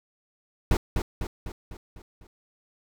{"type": "noise with echo", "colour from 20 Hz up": "brown", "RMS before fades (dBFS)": -20, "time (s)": [0.71, 0.77], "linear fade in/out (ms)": 2, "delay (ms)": 250, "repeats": 6, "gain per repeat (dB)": -5, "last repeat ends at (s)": 2.27, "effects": []}